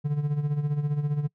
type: tone with tremolo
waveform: triangle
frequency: 146.83 Hz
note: D3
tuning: in tune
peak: -19 dBFS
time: 0.04-1.28 s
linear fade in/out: 20 ms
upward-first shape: sine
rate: 15 Hz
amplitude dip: 65%
effects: noise-tail reverb RT60 0.1 s tail -24 dB re dry